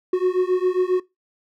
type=beating tone pair; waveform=triangle; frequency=363.3 / 370.7 Hz; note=F#4 / F#4; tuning=-32 / +3 cents; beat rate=7.4 Hz; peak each=-18 dBFS; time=0.13-1 s; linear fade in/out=5 ms; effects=noise-tail reverb RT60 0.2 s tail -20 dB re dry

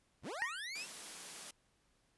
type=linear sweep; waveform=25% pulse; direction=up; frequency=32.7 to 2794 Hz; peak=-38 dBFS; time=0.22-0.87 s; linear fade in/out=50 ms
type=tone with exponential decay; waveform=sine; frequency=1864.7 Hz; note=A#6; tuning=in tune; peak=-29 dBFS; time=0.42-0.6 s; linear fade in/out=0 ms; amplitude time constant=37 ms
type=high-pass noise; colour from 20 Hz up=white; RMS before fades=-48 dBFS; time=0.75-1.51 s; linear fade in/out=5 ms; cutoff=150 Hz; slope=48 dB/octave
effects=pink hiss -75 dBFS RMS until 2.17 s + resampled to 24000 Hz

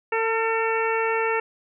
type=harmonic tone with a mistuned harmonic; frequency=449.5 Hz; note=A4; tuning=37 cents sharp; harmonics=1 / 2 / 3 / 4 / 5 / 6; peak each=-24 / -27 / -29 / -30 / -31 / -32 dBFS; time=0.12-1.4 s; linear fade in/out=5 ms; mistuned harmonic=3; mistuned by=+16 cents; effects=none

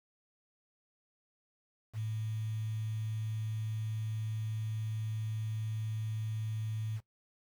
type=tone with quantisation; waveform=sine; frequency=109.4 Hz; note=A2; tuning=9 cents flat; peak=-34 dBFS; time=1.93-7.01 s; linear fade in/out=50 ms; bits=9; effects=noise-tail reverb RT60 0.1 s tail -18 dB re dry

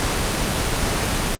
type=noise; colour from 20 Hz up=pink; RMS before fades=-21 dBFS; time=0-1.35 s; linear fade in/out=0 ms; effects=low-pass 10000 Hz 12 dB/octave + Opus 24 kbps

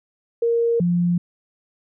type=tone pair in turn; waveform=sine; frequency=466.2 / 174.63 Hz; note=A#4 / F3; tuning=0 / 0 cents; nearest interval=octave + perfect fourth; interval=1700 cents; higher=first; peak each=-16 dBFS; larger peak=neither; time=0.42-0.8 / 0.8-1.18 s; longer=neither; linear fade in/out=5 ms; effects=none

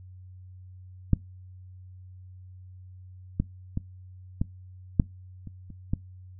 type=clicks; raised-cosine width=5 ms; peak=-7 / -11 / -16 / -13 / -6 / -27 / -29 / -13 dBFS; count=8; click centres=1.133 / 3.4 / 3.774 / 4.415 / 4.998 / 5.473 / 5.703 / 5.935 s; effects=noise-tail reverb RT60 0.2 s tail -22 dB re dry + added 92 Hz sine -44 dBFS peak until 6.39 s

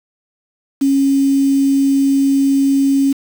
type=tone with quantisation; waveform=sine; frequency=274.5 Hz; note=C#4; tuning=17 cents flat; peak=-10 dBFS; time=0.81-3.13 s; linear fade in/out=10 ms; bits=5; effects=none

